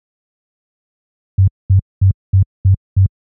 sine tone bursts, 95.8 Hz, G2, 39 cents flat, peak -5 dBFS, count 6, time 1.38-3.062 s, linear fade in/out 5 ms, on 97 ms, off 220 ms, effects high-pass 60 Hz 12 dB/octave

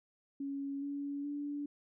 sine tone with pitch steps, 278 / 283.5 / 289.1 Hz, C#4 / C#4 / D4, +5 / +39 / -27 cents, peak -36 dBFS, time 0.4-1.66 s, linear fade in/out 5 ms, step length 420 ms, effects none

